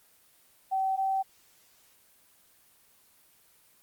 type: tone pair in turn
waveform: sine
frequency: 767 / 771.3 Hz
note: G5 / G5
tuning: -38 / -28 cents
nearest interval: unison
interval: 10 cents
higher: second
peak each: -25 dBFS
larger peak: neither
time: 0.71-0.97 / 0.97-1.23 s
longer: neither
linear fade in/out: 20 ms
effects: white hiss -62 dBFS RMS until 3.82 s + Opus 24 kbps